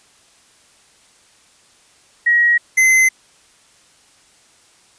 sine / square tone pair in turn, 1900 / 2055 Hz, A#6 / C7, +33 / -32 cents, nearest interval minor second, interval 135 cents, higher second, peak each -10 dBFS, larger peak neither, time 2.26-2.58 / 2.77-3.09 s, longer neither, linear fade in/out 10 ms, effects white hiss -52 dBFS RMS until 4.98 s + resampled to 22050 Hz

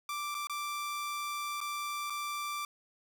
sawtooth tone with dropouts, 1174.7 Hz, D6, in tune, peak -31 dBFS, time 0.09-2.65 s, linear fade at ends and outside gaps 2 ms, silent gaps 0.345-0.349 / 0.471-0.496 / 1.605-1.612 / 2.099-2.103 s, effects none

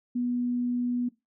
sine tone, 244.5 Hz, B3, 17 cents flat, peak -25 dBFS, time 0.15-1.09 s, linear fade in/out 10 ms, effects noise-tail reverb RT60 0.2 s tail -18 dB re dry

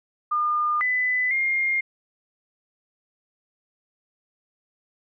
sine tone with pitch steps, 1211 / 2002 / 2123 Hz, D#6 / B6 / C7, -47 / +23 / +25 cents, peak -20 dBFS, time 0.31-1.81 s, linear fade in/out 10 ms, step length 500 ms, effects none

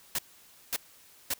white noise bursts, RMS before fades -30 dBFS, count 3, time 0.15-1.338 s, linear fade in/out 2 ms, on 36 ms, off 540 ms, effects white hiss -57 dBFS RMS until 1.39 s

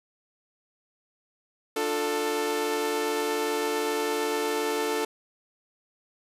sawtooth tone cluster, 297.7 / 355.1 / 442.2 Hz, D4 / F4 / A4, +24 / +29 / +9 cents, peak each -29 / -30 / -23 dBFS, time 1.76-5.05 s, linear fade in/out 5 ms, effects resampled to 32000 Hz + 8-bit

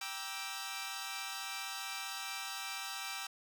10% pulse chord, E half-diminished seventh, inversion first, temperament equal with one note detuned, 784 / 948.1 / 1174.7 / 1318.5 Hz, G5 / Bb5 / D6 / E6, 0 / +29 / 0 / 0 cents, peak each -36 / -39 / -39 / -36 dBFS, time 0.01-3.27 s, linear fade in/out 5 ms, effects none

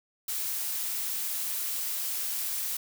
blue noise, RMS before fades -32 dBFS, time 0.28-2.77 s, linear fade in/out 5 ms, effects none

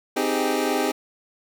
25% pulse chord, Ab major seventh, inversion first, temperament equal with one note detuned, 260.3 / 311.1 / 392 / 415.3 Hz, C4 / Eb4 / G4 / Ab4, -9 / 0 / 0 / 0 cents, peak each -23 dBFS, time 0.16-0.92 s, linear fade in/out 10 ms, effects none

